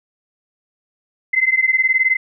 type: beating tone pair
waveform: sine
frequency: 2049 / 2068 Hz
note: C7 / C7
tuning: -37 / -21 cents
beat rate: 19 Hz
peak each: -16 dBFS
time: 1.33-2.17 s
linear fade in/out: 10 ms
effects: none